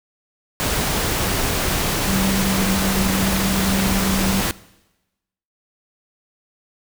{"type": "tone in noise", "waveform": "sine", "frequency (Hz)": 192.5, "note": "G3", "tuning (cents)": -31, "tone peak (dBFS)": -20, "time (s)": [2.07, 4.4], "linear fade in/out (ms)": 0, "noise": "pink", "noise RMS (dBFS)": -21, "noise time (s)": [0.6, 4.51], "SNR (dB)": -2, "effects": ["noise-tail reverb RT60 1.0 s tail -20 dB re dry"]}